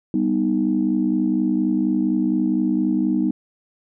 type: chord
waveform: sine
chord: G augmented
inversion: none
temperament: equal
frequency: 196 / 246.9 / 311.1 Hz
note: G3 / B3 / D#4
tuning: 0 / 0 / 0 cents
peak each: -22 / -21 / -20 dBFS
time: 0.14-3.31 s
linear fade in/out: 2 ms
effects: tanh soft clip ceiling -8 dBFS